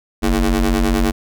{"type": "ring-modulated tone", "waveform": "25% pulse", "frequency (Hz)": 94.6, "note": "F#2", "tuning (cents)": 39, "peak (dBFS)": -7, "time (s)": [0.22, 1.12], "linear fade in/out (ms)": 20, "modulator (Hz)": 137, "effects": []}